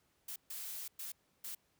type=noise bursts at uneven times; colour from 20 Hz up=blue; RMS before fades=-44 dBFS; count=4; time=0.28-0.36 / 0.5-0.88 / 0.99-1.12 / 1.44-1.55 s; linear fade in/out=5 ms; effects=pink hiss -75 dBFS RMS until 1.79 s + high-pass 60 Hz 12 dB/octave